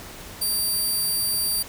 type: tone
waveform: 10% pulse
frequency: 4700 Hz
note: D8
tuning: 1 cent sharp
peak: -15 dBFS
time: 0.41-1.63 s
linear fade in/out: 10 ms
effects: pink hiss -40 dBFS RMS until 1.68 s